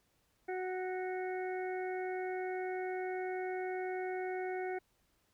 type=harmonic tone with a mistuned harmonic; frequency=370 Hz; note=F#4; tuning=in tune; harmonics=1 / 2 / 4 / 5 / 6; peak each=-37 / -41 / -48 / -51 / -49 dBFS; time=0.48-4.79 s; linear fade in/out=10 ms; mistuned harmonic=6; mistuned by=-17 cents; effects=pink hiss -75 dBFS RMS until 5.33 s